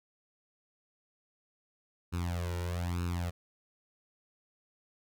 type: tone with flanger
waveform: sawtooth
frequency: 87.31 Hz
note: F2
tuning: in tune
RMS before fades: -34 dBFS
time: 2.12-3.31 s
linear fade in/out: 20 ms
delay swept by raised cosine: 0.75 to 2.15 ms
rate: 1.1 Hz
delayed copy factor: +0.95
effects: none